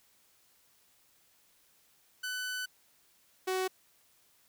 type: tone pair in turn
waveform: sawtooth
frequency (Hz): 1500 / 374.1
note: F#6 / F#4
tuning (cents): +23 / +19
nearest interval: 2 octaves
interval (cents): 2404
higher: first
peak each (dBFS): -31 / -26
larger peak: second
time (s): 2.23-2.66 / 3.47-3.68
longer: first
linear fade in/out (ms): 10
effects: white hiss -67 dBFS RMS until 4.48 s